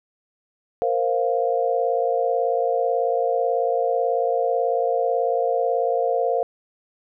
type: chord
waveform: sine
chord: Bb suspended second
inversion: none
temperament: just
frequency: 466.2 / 524.4 / 699.2 Hz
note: Bb4 / C5 / F5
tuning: 0 / +4 / +2 cents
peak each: -23 dBFS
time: 0.82-6.43 s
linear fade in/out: 0 ms
effects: none